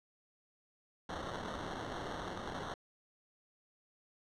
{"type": "noise with sample-and-hold", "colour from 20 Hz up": "violet", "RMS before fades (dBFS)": -42, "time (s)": [1.09, 2.74], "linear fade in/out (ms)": 2, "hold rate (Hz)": 2450, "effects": ["low-pass 5000 Hz 12 dB/octave"]}